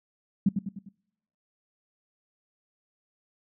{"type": "tone with echo", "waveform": "sine", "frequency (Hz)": 196, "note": "G3", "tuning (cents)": 0, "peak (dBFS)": -17, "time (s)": [0.46, 0.49], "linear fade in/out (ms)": 5, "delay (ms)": 100, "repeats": 4, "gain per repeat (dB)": -6, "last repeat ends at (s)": 0.89, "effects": ["noise-tail reverb RT60 0.9 s tail -25 dB re dry"]}